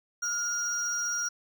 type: tone pair together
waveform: triangle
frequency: 1412 / 5705 Hz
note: F6 / F8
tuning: +19 / +36 cents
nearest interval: 2 octaves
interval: 2417 cents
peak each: -30 / -28 dBFS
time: 0.22-1.29 s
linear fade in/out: 10 ms
effects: tanh soft clip ceiling -20 dBFS